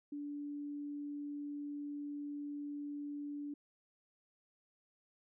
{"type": "tone", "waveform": "sine", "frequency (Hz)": 290, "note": "D4", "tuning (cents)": -22, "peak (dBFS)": -40, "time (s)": [0.12, 3.54], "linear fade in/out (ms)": 5, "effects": []}